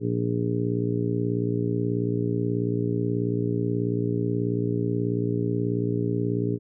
harmonic tone, 58.4 Hz, A#1, 4 cents sharp, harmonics 2 / 3 / 4 / 5 / 6 / 7 / 8, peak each -27 / -30 / -34 / -29 / -40 / -29 / -40 dBFS, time 0-6.59 s, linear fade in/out 50 ms, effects none

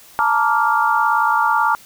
sine chord, Bb major seventh, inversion third, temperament just, 874.1 / 932.3 / 1165.4 / 1398.5 Hz, A5 / Bb5 / D6 / F6, -12 / 0 / -14 / +2 cents, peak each -19 dBFS, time 0.19-1.75 s, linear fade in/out 0 ms, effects white hiss -45 dBFS RMS until 1.85 s

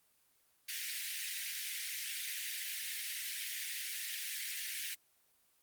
pink high-pass noise, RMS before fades -40 dBFS, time 0.68-4.95 s, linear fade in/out 10 ms, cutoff 1800 Hz, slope 48 dB/octave, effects white hiss -72 dBFS RMS until 5.62 s + Opus 24 kbps

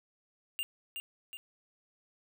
square tone with echo, 2800 Hz, F7, 4 cents sharp, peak -33 dBFS, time 0.59-0.63 s, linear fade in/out 0 ms, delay 370 ms, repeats 2, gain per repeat -5 dB, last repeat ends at 1.37 s, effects 11-bit

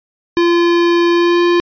square tone with pitch glide, 343.7 to 347.7 Hz, F4 to F4, -28 to -8 cents, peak -10 dBFS, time 0.37-1.6 s, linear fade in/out 0 ms, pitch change +20 cents, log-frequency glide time 1.11-1.43 s, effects resampled to 11025 Hz

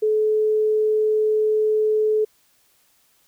sine tone, 430.4 Hz, A4, 38 cents flat, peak -16 dBFS, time 0.02-2.25 s, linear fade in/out 10 ms, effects white hiss -61 dBFS RMS until 3.27 s

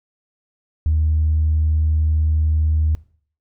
sine tone, 77.78 Hz, D#2, in tune, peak -13 dBFS, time 0.86-2.95 s, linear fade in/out 0 ms, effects noise-tail reverb RT60 0.5 s tail -21 dB re dry + tanh soft clip ceiling -10 dBFS

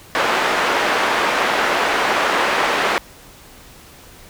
white band-pass noise, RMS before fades -18 dBFS, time 0.15-2.98 s, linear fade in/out 0 ms, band 360 to 1700 Hz, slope 12 dB/octave, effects pink hiss -43 dBFS RMS until 4.29 s

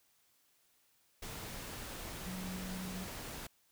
sine tone in noise, 185 Hz, F#3, in tune, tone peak -41 dBFS, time 2.26-3.06 s, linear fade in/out 5 ms, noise pink, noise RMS -45 dBFS, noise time 1.22-3.47 s, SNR +1 dB, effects white hiss -72 dBFS RMS until 3.71 s

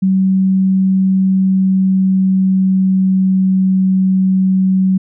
sine tone with pitch glide, 190 to 188.69 Hz, F#3 to F#3, +46 to +34 cents, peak -9 dBFS, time 0.02-4.98 s, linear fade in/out 10 ms, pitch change -12 cents, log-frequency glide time 1.21-3.77 s, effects none

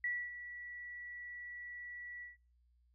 sine tone with ADSR envelope, 1947 Hz, B6, 25 cents flat, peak -33 dBFS, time 0.04-2.37 s, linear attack 3 ms, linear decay 260 ms, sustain -12 dB, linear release 150 ms, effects noise-tail reverb RT60 0.3 s tail -25 dB re dry + added 60 Hz sine -68 dBFS peak until 2.94 s

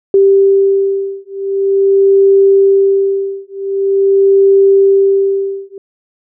sine beating tone pair, 392 / 392.45 Hz, G4 / G4, 0 / +2 cents, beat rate 0.45 Hz, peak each -10 dBFS, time 0.14-5.78 s, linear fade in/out 2 ms, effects none

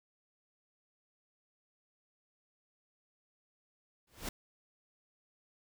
pink noise with exponential growth, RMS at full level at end -35 dBFS, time 4.07-4.29 s, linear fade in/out 5 ms, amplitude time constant 46 ms, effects none

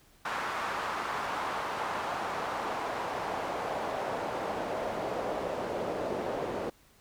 pink noise with band-pass filter sweep, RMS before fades -34 dBFS, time 0.25-6.7 s, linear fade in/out 5 ms, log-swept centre 1200 to 490 Hz, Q 1.6, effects pink hiss -62 dBFS RMS until 7 s

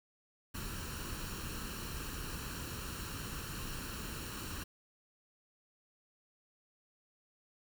pink noise with comb filter, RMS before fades -42 dBFS, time 0.54-4.64 s, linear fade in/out 10 ms, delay 0.71 ms, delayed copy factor +0.65, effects none

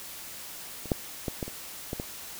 clicks, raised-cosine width 2 ms, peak -27 / -10 / -16 / -17 / -25 / -18 / -19 dBFS, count 7, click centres 0.857 / 0.918 / 1.282 / 1.428 / 1.48 / 1.931 / 1.999 s, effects white hiss -42 dBFS RMS until 2.39 s

